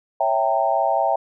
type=chord; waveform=sine; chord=C# diminished seventh; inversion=none; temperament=equal with one note detuned; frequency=554.4 / 659.3 / 784 / 916.3 Hz; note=C#5 / E5 / G5 / Bb5; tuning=0 / 0 / 0 / -30 cents; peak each=-25 / -21 / -21 / -24 dBFS; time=0.2-1.16 s; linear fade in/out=5 ms; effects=none